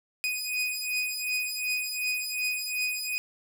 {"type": "beating tone pair", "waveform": "sawtooth", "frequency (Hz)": [2489, 2491.7], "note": ["D#7", "D#7"], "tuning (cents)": [0, 2], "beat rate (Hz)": 2.7, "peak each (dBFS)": -28, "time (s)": [0.24, 3.18], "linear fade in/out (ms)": 0, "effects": []}